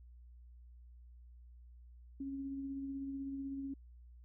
sine tone with tremolo, 273.5 Hz, C#4, 23 cents flat, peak -38 dBFS, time 2.2-3.74 s, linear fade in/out 5 ms, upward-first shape sine, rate 16 Hz, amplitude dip 25%, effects added 60 Hz sine -54 dBFS peak until 4.24 s

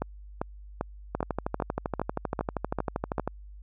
two click trains, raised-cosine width 1 ms, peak -14 / -14 dBFS, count 28 / 9, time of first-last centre 1.15-3.276 / 0.02-3.182 s, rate 12.7 / 2.53 Hz, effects added 50 Hz sine -43 dBFS peak until 3.62 s

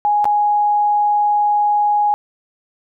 sine tone with dropouts, 830.6 Hz, G#5, in tune, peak -12 dBFS, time 0.05-2.14 s, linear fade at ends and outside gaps 0 ms, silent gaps 0.244-0.254 s, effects none

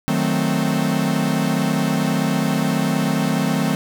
45% pulse chord, D# diminished seventh, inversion none, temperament equal, 155.56 / 185 / 220 / 261.6 Hz, D#3 / F#3 / A3 / C4, 0 / 0 / 0 / 0 cents, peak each -23 dBFS, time 0.08-3.75 s, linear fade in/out 0 ms, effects none

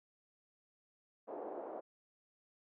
white band-pass noise, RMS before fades -45 dBFS, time 1.27-1.81 s, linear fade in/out 20 ms, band 320 to 740 Hz, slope 24 dB/octave, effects none

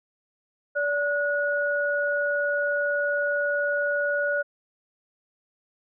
sine tone pair together, 577.8 / 1456 Hz, D5 / F#6, -28 / -28 cents, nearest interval octave + major third, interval 1600 cents, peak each -25 dBFS, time 0.75-4.43 s, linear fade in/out 20 ms, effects none

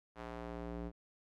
square tone with band-pass filter sweep, 58.27 Hz, A#1, in tune, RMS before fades -44 dBFS, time 0.15-0.92 s, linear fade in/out 50 ms, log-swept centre 1000 to 300 Hz, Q 0.72, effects none

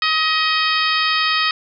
harmonic tone with a mistuned harmonic, 631 Hz, D#5, 24 cents sharp, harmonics 2 / 3 / 4 / 5 / 6 / 7 / 8, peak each -20 / -22 / -23 / -24 / -25 / -25 / -26 dBFS, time 0.02-1.51 s, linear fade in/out 2 ms, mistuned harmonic 7, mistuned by +25 cents, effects none

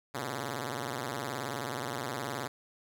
5% pulse tone with vibrato, 129.7 Hz, C3, 15 cents flat, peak -23 dBFS, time 0.14-2.48 s, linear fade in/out 10 ms, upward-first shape square, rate 19 Hz, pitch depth 160 cents each way, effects none

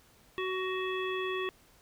harmonic tone, 373.6 Hz, F#4, 17 cents sharp, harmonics 1 / 3 / 5 / 7 / 9, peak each -33 / -38 / -40 / -41 / -43 dBFS, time 0.38-1.49 s, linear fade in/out 0 ms, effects pink hiss -62 dBFS RMS until 1.81 s

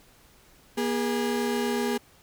35% pulse tone pair together, 239.6 / 411.1 Hz, A#3 / G#4, +48 / -18 cents, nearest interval major sixth, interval 934 cents, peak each -26 / -26 dBFS, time 0.77-1.98 s, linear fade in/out 10 ms, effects pink hiss -57 dBFS RMS until 2.22 s

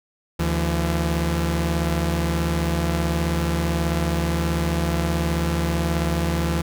sawtooth tone pair together, 75.22 / 169 Hz, D2 / E3, +42 / +43 cents, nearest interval octave + major second, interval 1401 cents, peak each -19 dBFS, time 0.39-6.62 s, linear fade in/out 10 ms, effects none

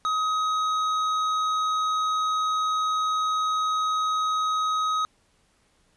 sine tone with hard clipping, 1264 Hz, D#6, 27 cents sharp, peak -24 dBFS, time 0.05-5.05 s, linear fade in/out 0 ms, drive 8 dB, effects pink hiss -65 dBFS RMS until 5.96 s + resampled to 24000 Hz

